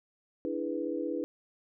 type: chord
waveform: sine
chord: E dominant seventh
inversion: third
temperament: equal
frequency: 293.7 / 329.6 / 415.3 / 493.9 Hz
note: D4 / E4 / G#4 / B4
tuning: 0 / 0 / 0 / 0 cents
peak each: -36 / -35 / -39 / -36 dBFS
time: 0.45-1.24 s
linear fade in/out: 0 ms
effects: none